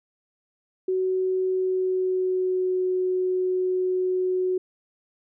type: tone with pitch glide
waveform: sine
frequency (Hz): 373.5 to 368.8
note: F#4 to F#4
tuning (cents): +16 to -6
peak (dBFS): -21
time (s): 0.88-4.58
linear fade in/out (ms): 5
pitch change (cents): -22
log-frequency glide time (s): 1.48-2.83
effects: none